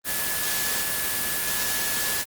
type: tone in noise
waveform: sine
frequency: 1712 Hz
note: A6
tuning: 48 cents flat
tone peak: -33 dBFS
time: 0.04-2.25 s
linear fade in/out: 50 ms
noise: white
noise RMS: -26 dBFS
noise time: 0.04-2.25 s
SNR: -10 dB
effects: Opus 24 kbps